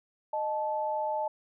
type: tone pair together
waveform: sine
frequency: 616 / 871.2 Hz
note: D#5 / A5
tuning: -17 / -17 cents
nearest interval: tritone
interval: 600 cents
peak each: -32 / -30 dBFS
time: 0.33-1.28 s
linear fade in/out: 5 ms
effects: none

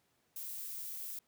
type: noise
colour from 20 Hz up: violet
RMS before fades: -43 dBFS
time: 0.36-1.19 s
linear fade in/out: 2 ms
effects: pink hiss -75 dBFS RMS until 1.27 s + high-pass 100 Hz 12 dB/octave

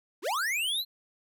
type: linear sweep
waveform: square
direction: up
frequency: 268 to 4186 Hz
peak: -28 dBFS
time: 0.22-0.85 s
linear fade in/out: 50 ms
effects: none

